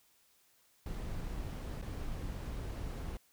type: noise with dropouts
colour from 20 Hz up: brown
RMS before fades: -40 dBFS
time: 0.86-3.17 s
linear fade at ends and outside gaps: 1 ms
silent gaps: 1.815-1.825 s
effects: white hiss -69 dBFS RMS until 3.32 s